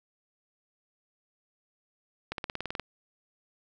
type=accelerating click train; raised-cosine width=0.3 ms; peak=-17 dBFS; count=10; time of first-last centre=2.32-2.797 s; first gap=62 ms; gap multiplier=0.96; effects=none